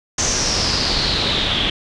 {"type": "noise with low-pass filter sweep", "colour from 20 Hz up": "pink", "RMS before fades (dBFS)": -19, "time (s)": [0.18, 1.7], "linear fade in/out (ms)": 5, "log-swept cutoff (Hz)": [6400, 3200], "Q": 6.7, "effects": ["resampled to 24000 Hz"]}